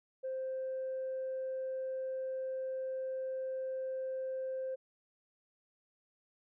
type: tone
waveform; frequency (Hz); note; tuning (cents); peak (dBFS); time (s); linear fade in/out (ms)
sine; 523.3; C5; 0; -34; 0.23-4.76; 20
effects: tanh soft clip ceiling -32 dBFS